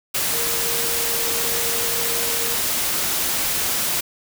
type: tone in noise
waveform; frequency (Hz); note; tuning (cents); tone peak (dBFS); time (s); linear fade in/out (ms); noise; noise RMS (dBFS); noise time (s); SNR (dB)
sine; 466.2; A#4; 0; -31; 0.32-2.55; 10; white; -22; 0.14-4.01; -12
effects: none